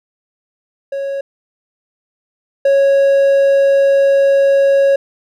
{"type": "tone pair in turn", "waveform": "triangle", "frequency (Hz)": [552, 552], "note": ["C#5", "C#5"], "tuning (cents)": [-7, -7], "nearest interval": "unison", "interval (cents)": 0, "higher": "neither", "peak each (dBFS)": [-16, -6], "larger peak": "second", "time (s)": [[0.92, 1.21], [2.65, 4.96]], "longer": "second", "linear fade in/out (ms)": 5, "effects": []}